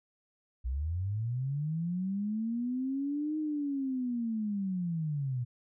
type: linear two-way sweep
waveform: sine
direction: up then down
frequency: 58.27 to 311.1 to 118.8 Hz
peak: -30 dBFS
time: 0.64-5.45 s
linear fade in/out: 20 ms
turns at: 3.38 s
effects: none